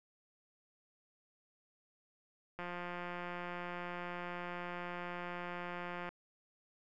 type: click train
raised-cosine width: 0.5 ms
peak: -28 dBFS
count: 617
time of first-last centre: 2.59-6.09 s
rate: 176 Hz
effects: none